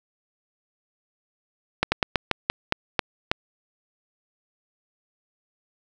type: slowing click train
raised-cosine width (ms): 0.3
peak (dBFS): -3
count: 9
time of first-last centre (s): 1.83-3.315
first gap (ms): 90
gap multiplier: 1.2
effects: none